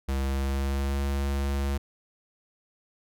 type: tone with pitch glide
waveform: square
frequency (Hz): 67.5 to 69.4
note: C#2 to C#2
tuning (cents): -45 to +3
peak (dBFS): -26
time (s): 0.08-1.78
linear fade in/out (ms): 10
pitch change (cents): +48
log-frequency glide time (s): 0.19-1.08
effects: none